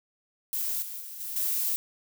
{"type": "noise with level steps", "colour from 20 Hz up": "violet", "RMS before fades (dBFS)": [-30, -38, -41, -36, -28], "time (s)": [0.53, 1.76], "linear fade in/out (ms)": 0, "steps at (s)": [0.82, 1, 1.2, 1.36], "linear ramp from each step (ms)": 5, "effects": []}